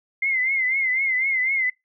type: tone with vibrato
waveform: sine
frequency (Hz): 2093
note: C7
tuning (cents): 0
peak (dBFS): -19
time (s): 0.22-1.7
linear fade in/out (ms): 5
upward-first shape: triangle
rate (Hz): 4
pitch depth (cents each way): 93
effects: noise-tail reverb RT60 0.2 s tail -26 dB re dry